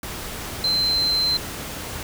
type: tone in noise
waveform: sine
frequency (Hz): 4100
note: C8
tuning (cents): -36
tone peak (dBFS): -18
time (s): 0.64-1.37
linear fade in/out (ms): 2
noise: pink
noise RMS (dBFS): -32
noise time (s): 0.03-2.03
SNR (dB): +11
effects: none